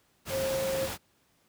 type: tone in noise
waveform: sine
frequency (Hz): 535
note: C5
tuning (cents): +38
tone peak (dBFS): -28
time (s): 0.29-0.89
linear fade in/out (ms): 50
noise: pink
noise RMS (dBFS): -35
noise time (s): 0.25-0.98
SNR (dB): +4
effects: pink hiss -68 dBFS RMS until 1.48 s + high-pass 80 Hz 12 dB/octave